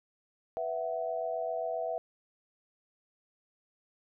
sine chord, B suspended fourth, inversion none, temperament equal with one note detuned, 493.9 / 659.3 / 746.9 Hz, B4 / E5 / F#5, 0 / 0 / +16 cents, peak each -38 / -33 / -38 dBFS, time 0.57-1.98 s, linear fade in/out 0 ms, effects none

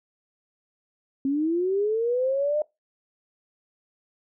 sine linear sweep, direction up, 265.4 to 612 Hz, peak -21 dBFS, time 1.25-2.62 s, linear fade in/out 2 ms, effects noise-tail reverb RT60 0.2 s tail -22 dB re dry

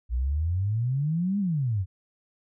sine exponential two-way sweep, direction up then down, 57.1 to 207.7 to 87.3 Hz, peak -23 dBFS, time 0.09-1.86 s, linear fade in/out 50 ms, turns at 1.39 s, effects none

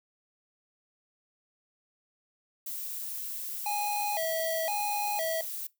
violet noise, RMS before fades -37 dBFS, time 2.66-5.67 s, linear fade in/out 5 ms
square tone with vibrato, 733 Hz, F#5, 16 cents flat, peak -30 dBFS, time 3.66-5.41 s, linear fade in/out 2 ms, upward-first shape square, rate 0.98 Hz, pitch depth 210 cents each way
effects noise-tail reverb RT60 0.2 s tail -21 dB re dry

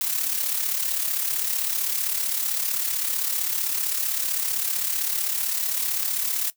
blue noise with amplitude modulation, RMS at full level -23 dBFS, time 0.01-6.5 s, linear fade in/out 0 ms, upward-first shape sine, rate 35.6 Hz, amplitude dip 55%, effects noise-tail reverb RT60 0.1 s tail -17 dB re dry

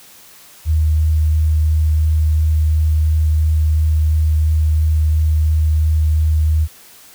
sine tone with vibrato, 77.78 Hz, D#2, in tune, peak -11 dBFS, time 0.65-6.68 s, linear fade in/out 50 ms, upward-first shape sine, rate 2.9 Hz, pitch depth 9 cents each way, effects white hiss -43 dBFS RMS until 7.14 s

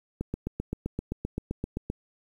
click train, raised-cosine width 3 ms, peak -17 dBFS, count 14, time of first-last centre 0.21-1.901 s, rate 7.69 Hz, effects 9-bit

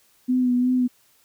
sine tone with vibrato, 250 Hz, B3, 21 cents sharp, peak -17 dBFS, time 0.28-0.88 s, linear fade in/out 20 ms, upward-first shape sine, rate 2.8 Hz, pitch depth 29 cents each way, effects white hiss -60 dBFS RMS until 1.24 s

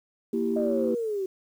sine chord, E diminished, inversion second, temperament equal, 233.1 / 329.6 / 392 Hz, Bb3 / E4 / G4, 0 / 0 / 0 cents, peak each -27 / -30 / -27 dBFS, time 0.33-0.95 s, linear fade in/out 5 ms
sine linear sweep, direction down, 622.3 to 370 Hz, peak -26 dBFS, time 0.56-1.26 s, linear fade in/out 5 ms
effects tanh soft clip ceiling -14 dBFS + 9-bit

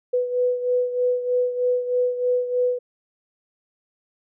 sine beating tone pair, 495 / 498.2 Hz, B4 / B4, +4 / +15 cents, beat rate 3.2 Hz, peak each -20 / -26 dBFS, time 0.13-2.79 s, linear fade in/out 10 ms, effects none

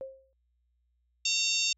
sine tone with exponential decay, 533 Hz, C5, 32 cents sharp, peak -33 dBFS, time 0.01-0.33 s, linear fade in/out 0 ms, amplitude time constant 69 ms
harmonic tone, 913 Hz, A#5, 36 cents flat, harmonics 3 / 4 / 5 / 6 / 7 / 8, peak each -31 / -32 / -33 / -34 / -34 / -35 dBFS, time 1.25-1.73 s, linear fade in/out 5 ms
effects added 60 Hz sine -70 dBFS peak until 1.77 s

